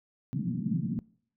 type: band-pass noise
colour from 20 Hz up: white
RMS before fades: -31 dBFS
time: 0.33-0.99 s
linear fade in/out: 0 ms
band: 130 to 240 Hz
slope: 48 dB/octave
effects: noise-tail reverb RT60 0.6 s tail -24 dB re dry